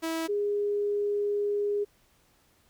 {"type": "tone pair in turn", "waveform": ["sawtooth", "sine"], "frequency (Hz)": [325.7, 410.4], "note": ["E4", "G#4"], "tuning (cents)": [-21, -21], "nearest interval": "major third", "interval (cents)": 400, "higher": "second", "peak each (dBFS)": -25, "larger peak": "neither", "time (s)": [[0.02, 0.28], [0.28, 1.85]], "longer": "second", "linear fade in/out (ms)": 20, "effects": ["pink hiss -65 dBFS RMS until 2.69 s"]}